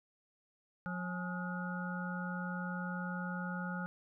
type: harmonic tone with a mistuned harmonic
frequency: 180 Hz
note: F#3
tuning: 47 cents flat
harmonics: 1 / 3 / 5 / 7 / 8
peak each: -38 / -49 / -47 / -48 / -43 dBFS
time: 0.86-3.86 s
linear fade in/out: 0 ms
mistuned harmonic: 5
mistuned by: -110 cents
effects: none